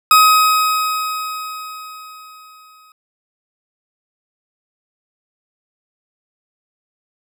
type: tone with exponential decay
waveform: 40% pulse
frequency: 1264 Hz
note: D#6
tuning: 27 cents sharp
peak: -5 dBFS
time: 0.11-2.92 s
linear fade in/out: 2 ms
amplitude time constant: 610 ms
effects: none